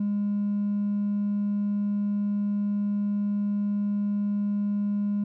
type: tone with hard clipping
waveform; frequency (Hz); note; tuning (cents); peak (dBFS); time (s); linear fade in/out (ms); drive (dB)
sine; 204.5; G#3; -26; -24; 0-5.24; 5; 1
effects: none